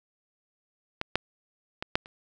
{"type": "clicks", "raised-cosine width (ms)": 0.3, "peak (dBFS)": [-13, -7, -16, -6, -29], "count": 5, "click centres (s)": [1.014, 1.156, 1.825, 1.955, 2.059], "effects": []}